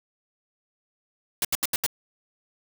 white noise bursts, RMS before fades -24 dBFS, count 5, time 1.42-1.864 s, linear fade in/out 2 ms, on 28 ms, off 76 ms, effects none

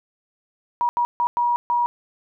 sine tone bursts at uneven times, 959 Hz, A#5, 49 cents sharp, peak -17 dBFS, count 5, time 0.81-0.89 / 0.97-1.05 / 1.2-1.27 / 1.37-1.56 / 1.7-1.86 s, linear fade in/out 0 ms, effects none

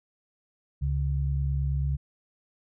sine tone pair together, 69.3 / 138.59 Hz, C#2 / C#3, 0 / 0 cents, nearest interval octave, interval 1200 cents, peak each -26 / -28 dBFS, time 0.81-1.97 s, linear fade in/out 20 ms, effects none

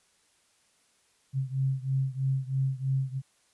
sine beating tone pair, 132.7 / 135.8 Hz, C3 / C#3, +25 / -35 cents, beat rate 3.1 Hz, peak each -28 / -30 dBFS, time 1.33-3.22 s, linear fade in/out 50 ms, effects white hiss -67 dBFS RMS until 3.53 s + resampled to 24000 Hz

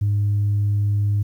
sine tone, 102.5 Hz, G#2, 22 cents flat, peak -15 dBFS, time 0.01-1.23 s, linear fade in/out 10 ms, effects tanh soft clip ceiling -14 dBFS + 9-bit

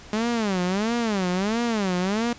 sawtooth tone with vibrato, 206.4 Hz, G#3, 10 cents flat, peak -18 dBFS, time 0.13-2.33 s, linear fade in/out 2 ms, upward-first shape sine, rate 1.5 Hz, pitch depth 250 cents each way, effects pink hiss -45 dBFS RMS until 2.38 s + resampled to 16000 Hz

